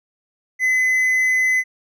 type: tone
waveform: triangle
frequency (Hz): 2026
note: B6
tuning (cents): +44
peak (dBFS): -13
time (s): 0.59-1.64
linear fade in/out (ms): 50
effects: none